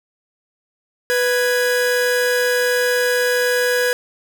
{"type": "tone pair together", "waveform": "45% pulse", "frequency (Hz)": [493.9, 1660.1], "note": ["B4", "G#6"], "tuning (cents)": [0, -1], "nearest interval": "octave + major sixth", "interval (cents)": 2099, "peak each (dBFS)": [-17, -20], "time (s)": [1.1, 3.93], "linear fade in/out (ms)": 0, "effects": []}